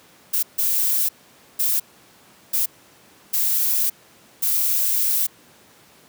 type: noise bursts at uneven times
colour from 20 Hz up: violet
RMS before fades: -20 dBFS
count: 6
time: 0.33-0.43 / 0.58-1.09 / 1.59-1.8 / 2.53-2.66 / 3.33-3.9 / 4.42-5.27 s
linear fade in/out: 10 ms
effects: pink hiss -51 dBFS RMS until 6.08 s + high-pass 150 Hz 12 dB/octave